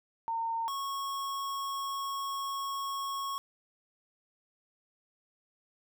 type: tone pair in turn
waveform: sine / square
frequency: 913 / 1099.6 Hz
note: A#5 / C#6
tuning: -36 / -14 cents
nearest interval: minor third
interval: 322 cents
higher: second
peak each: -30 / -34 dBFS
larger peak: first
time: 0.28-0.68 / 0.68-3.38 s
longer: second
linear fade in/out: 0 ms
effects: none